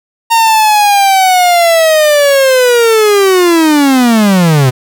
45% pulse linear sweep, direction down, 924 to 123 Hz, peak -5 dBFS, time 0.3-4.71 s, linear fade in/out 20 ms, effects none

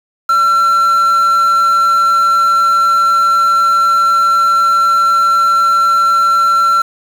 triangle tone with quantisation, 1354 Hz, E6, 46 cents sharp, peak -6 dBFS, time 0.29-6.82 s, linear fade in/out 5 ms, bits 5, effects none

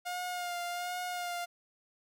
sawtooth tone with vibrato, 710 Hz, F5, 28 cents sharp, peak -31 dBFS, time 0.05-1.46 s, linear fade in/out 20 ms, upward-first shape sine, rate 1.3 Hz, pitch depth 27 cents each way, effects none

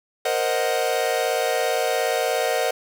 45% pulse chord, C half-diminished seventh, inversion third, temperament equal, 466.2 / 523.3 / 622.3 / 740 Hz, Bb4 / C5 / Eb5 / Gb5, 0 / 0 / 0 / 0 cents, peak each -26 dBFS, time 0.25-2.71 s, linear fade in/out 5 ms, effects none

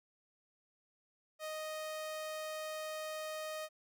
sawtooth tone, 622.3 Hz, D#5, in tune, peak -36 dBFS, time 1.39-3.69 s, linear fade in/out 50 ms, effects none

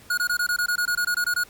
square tone bursts, 1445 Hz, F#6, 41 cents flat, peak -21 dBFS, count 14, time 0.1-1.437 s, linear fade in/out 5 ms, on 76 ms, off 21 ms, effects pink hiss -50 dBFS RMS until 1.49 s + MP3 96 kbps

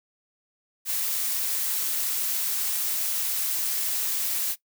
blue noise, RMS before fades -27 dBFS, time 0.85-4.56 s, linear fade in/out 50 ms, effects noise-tail reverb RT60 0.1 s tail -18 dB re dry

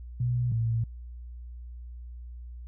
sine tone pair in turn, 122.5 / 114.6 Hz, B2 / A#2, -14 / -29 cents, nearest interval minor second, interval 115 cents, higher first, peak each -24 dBFS, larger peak neither, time 0.2-0.52 / 0.52-0.84 s, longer neither, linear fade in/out 5 ms, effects added 60 Hz sine -39 dBFS peak until 2.67 s

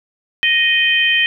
harmonic tone, 622.3 Hz, D#5, in tune, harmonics 3 / 4 / 5, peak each -16 / -16 / -16 dBFS, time 0.43-1.26 s, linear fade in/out 0 ms, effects none

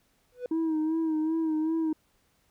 triangle tone with exponential growth, 494.7 Hz, B4, 3 cents sharp, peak -24 dBFS, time 0.32-0.46 s, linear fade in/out 2 ms, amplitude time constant 29 ms
sine tone with vibrato, 318 Hz, D#4, 38 cents sharp, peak -22 dBFS, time 0.51-1.93 s, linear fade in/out 5 ms, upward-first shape sine, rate 2.6 Hz, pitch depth 47 cents each way
effects tanh soft clip ceiling -24 dBFS + pink hiss -69 dBFS RMS until 2.5 s

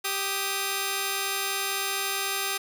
5% pulse tone pair together, 392 / 1247 Hz, G4 / D#6, 0 / +3 cents, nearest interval octave + minor sixth, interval 2003 cents, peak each -18 dBFS, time 0.04-2.58 s, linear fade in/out 10 ms, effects none

